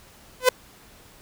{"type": "tone with exponential growth", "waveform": "sawtooth", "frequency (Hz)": 506, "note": "B4", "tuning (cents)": 42, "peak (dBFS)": -6, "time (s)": [0.4, 0.49], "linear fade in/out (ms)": 5, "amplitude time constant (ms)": 19, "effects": ["pink hiss -51 dBFS RMS until 1.21 s"]}